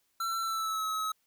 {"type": "tone with pitch glide", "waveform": "square", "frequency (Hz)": [1346, 1284.5], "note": ["E6", "E6"], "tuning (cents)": [36, -45], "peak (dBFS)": -31, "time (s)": [0.2, 1.12], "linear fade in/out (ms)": 5, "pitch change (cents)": -81, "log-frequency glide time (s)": [0.4, 0.86], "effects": ["white hiss -74 dBFS RMS until 1.26 s"]}